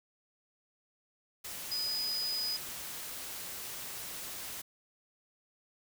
sine tone in noise, 4978 Hz, D#8, in tune, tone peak -32 dBFS, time 1.71-2.57 s, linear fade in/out 10 ms, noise white, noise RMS -42 dBFS, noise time 1.44-4.62 s, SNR +7 dB, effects none

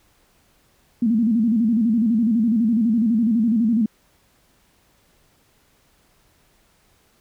sine tone with vibrato, 225.6 Hz, A3, 44 cents sharp, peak -15 dBFS, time 1.02-3.86 s, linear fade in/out 5 ms, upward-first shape square, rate 12 Hz, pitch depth 99 cents each way, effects pink hiss -60 dBFS RMS until 7.2 s

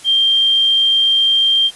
sine tone, 3177 Hz, G7, 23 cents sharp, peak -10 dBFS, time 0.04-1.71 s, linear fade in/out 50 ms, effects white hiss -39 dBFS RMS until 1.75 s + resampled to 24000 Hz

